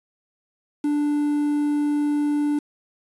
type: tone with quantisation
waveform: triangle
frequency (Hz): 293.7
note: D4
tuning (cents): 0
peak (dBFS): -17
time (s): 0.84-2.59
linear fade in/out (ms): 5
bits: 7
effects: resampled to 22050 Hz